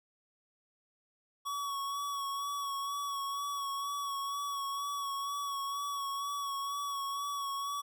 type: tone with vibrato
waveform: square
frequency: 1122 Hz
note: C#6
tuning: 21 cents sharp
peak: -35 dBFS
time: 1.45-7.82 s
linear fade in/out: 20 ms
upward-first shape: sine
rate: 2.1 Hz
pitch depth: 28 cents each way
effects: none